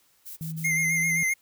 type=noise bursts; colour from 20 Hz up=violet; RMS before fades=-40 dBFS; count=3; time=0.25-0.682 s; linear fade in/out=20 ms; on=120 ms; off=36 ms
type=tone with pitch glide; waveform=sine; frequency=160 to 164.78 Hz; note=D#3 to E3; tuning=+49 to 0 cents; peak=-31 dBFS; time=0.41-1.23 s; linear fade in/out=0 ms; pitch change=+51 cents; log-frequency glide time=0.75-1 s
type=tone with vibrato; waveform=square; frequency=2102 Hz; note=C7; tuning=7 cents sharp; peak=-23 dBFS; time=0.64-1.34 s; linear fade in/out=10 ms; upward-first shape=sine; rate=7.6 Hz; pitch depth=37 cents each way
effects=white hiss -64 dBFS RMS until 1.41 s